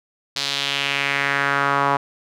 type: tone with band-pass filter sweep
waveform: sawtooth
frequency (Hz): 140.3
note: C#3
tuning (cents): +21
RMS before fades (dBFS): -21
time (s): 0.36-1.97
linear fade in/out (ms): 5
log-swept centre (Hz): 4400 to 1000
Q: 2.5
effects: none